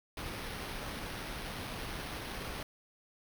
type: noise with sample-and-hold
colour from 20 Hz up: pink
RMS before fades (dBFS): -41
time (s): 0.17-2.63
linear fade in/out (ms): 2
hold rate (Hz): 7350
effects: none